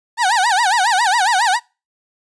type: tone with vibrato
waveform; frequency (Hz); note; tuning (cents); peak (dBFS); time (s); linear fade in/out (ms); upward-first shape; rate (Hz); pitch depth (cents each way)
30% pulse; 844; G#5; +28; -10; 0.17-1.6; 50; sine; 7.3; 250
effects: noise-tail reverb RT60 0.3 s tail -26 dB re dry + resampled to 22050 Hz